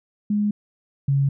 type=tone pair in turn; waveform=sine; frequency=207.7 / 138.62 Hz; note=G#3 / C#3; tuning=0 / 0 cents; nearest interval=perfect fifth; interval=700 cents; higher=first; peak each=-18 / -16 dBFS; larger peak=second; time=0.3-0.51 / 1.08-1.29 s; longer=neither; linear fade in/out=5 ms; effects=none